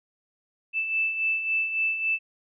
sine beating tone pair, 2637 / 2640.6 Hz, E7 / E7, 0 / +2 cents, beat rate 3.6 Hz, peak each -32 / -24 dBFS, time 0.73-2.19 s, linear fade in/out 50 ms, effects none

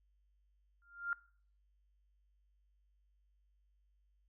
sine tone with exponential growth, 1396.9 Hz, F6, in tune, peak -31 dBFS, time 0.82-1.13 s, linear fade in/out 1 ms, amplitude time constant 67 ms, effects noise-tail reverb RT60 0.5 s tail -21 dB re dry + added 50 Hz sine -70 dBFS peak until 4.28 s

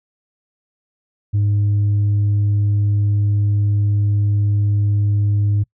sine tone, 102.7 Hz, G#2, 19 cents flat, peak -11 dBFS, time 1.33-5.64 s, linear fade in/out 20 ms, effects noise-tail reverb RT60 0.1 s tail -25 dB re dry + tanh soft clip ceiling -12 dBFS

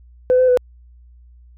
sine tone with pitch steps, 505 / 511 / 498 Hz, B4 / C5 / B4, +39 / -41 / +14 cents, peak -9 dBFS, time 0.3-0.573 s, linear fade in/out 0 ms, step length 91 ms, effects tanh soft clip ceiling -7 dBFS + added 60 Hz sine -43 dBFS peak until 1.57 s

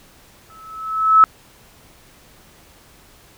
sine tone with exponential growth, 1300 Hz, E6, 24 cents flat, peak -4 dBFS, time 0.5-1.24 s, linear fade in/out 0 ms, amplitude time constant 160 ms, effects pink hiss -49 dBFS RMS until 3.37 s

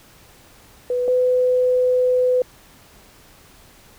sine tone pair in turn, 494.8 / 502.9 Hz, B4 / B4, +3 / +31 cents, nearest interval unison, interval 28 cents, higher second, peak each -18 / -14 dBFS, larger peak second, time 0.9-1.08 / 1.08-2.42 s, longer second, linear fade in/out 2 ms, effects pink hiss -49 dBFS RMS until 3.98 s

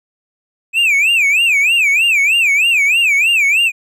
triangle tone with vibrato, 2489 Hz, D#7, in tune, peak -8 dBFS, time 0.73-3.72 s, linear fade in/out 50 ms, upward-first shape sine, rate 3.2 Hz, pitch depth 210 cents each way, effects none

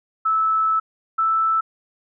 sine tone pair in turn, 1308 / 1319.4 Hz, E6 / E6, -14 / +1 cents, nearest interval unison, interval 15 cents, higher second, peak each -16 dBFS, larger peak neither, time 0.25-0.8 / 1.18-1.61 s, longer first, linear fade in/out 10 ms, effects none

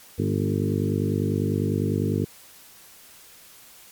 harmonic tone with a mistuned harmonic, 50 Hz, G1, 35 cents sharp, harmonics 2 / 3 / 4 / 5 / 6 / 7 / 8 / 9, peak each -26 / -28 / -29 / -30 / -31 / -31 / -32 / -33 dBFS, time 0.18-2.25 s, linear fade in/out 10 ms, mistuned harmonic 5, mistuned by -35 cents, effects white hiss -49 dBFS RMS until 3.91 s + MP3 96 kbps

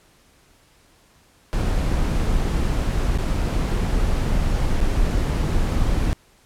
brown noise with dropouts, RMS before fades -20 dBFS, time 1.53-6.13 s, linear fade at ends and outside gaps 0 ms, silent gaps 3.176-3.185 / 4.804-4.812 s, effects pink hiss -56 dBFS RMS until 6.45 s + low-pass 12000 Hz 12 dB/octave

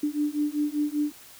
sine beating tone pair, 293.7 / 298.8 Hz, D4 / D4, 0 / +30 cents, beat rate 5.1 Hz, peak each -27 / -27 dBFS, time 0.03-1.12 s, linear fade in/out 5 ms, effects white hiss -49 dBFS RMS until 1.39 s

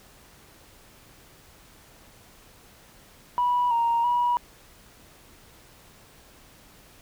sine tone with pitch steps, 978 / 933 / 968 Hz, B5 / A#5 / B5, -17 / +1 / -35 cents, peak -19 dBFS, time 3.38-4.37 s, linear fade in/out 0 ms, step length 330 ms, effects tanh soft clip ceiling -16 dBFS + pink hiss -53 dBFS RMS until 7.01 s

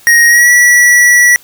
square tone with pitch glide, 1875 to 1944.5 Hz, A#6 to B6, +10 to -27 cents, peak -4 dBFS, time 0.07-1.36 s, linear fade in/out 0 ms, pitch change +63 cents, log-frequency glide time 0.27-0.5 s, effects white hiss -41 dBFS RMS until 1.43 s

